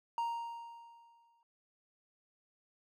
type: tone with exponential decay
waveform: triangle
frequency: 932.3 Hz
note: A#5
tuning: in tune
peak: -29 dBFS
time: 0.18-1.43 s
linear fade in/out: 1 ms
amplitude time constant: 270 ms
effects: none